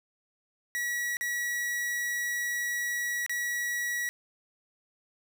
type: tone with dropouts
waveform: 45% pulse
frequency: 1927 Hz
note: B6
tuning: 43 cents flat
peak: -29 dBFS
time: 0.75-4.09 s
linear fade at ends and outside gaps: 0 ms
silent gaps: 1.169-1.21 / 3.263-3.295 s
effects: none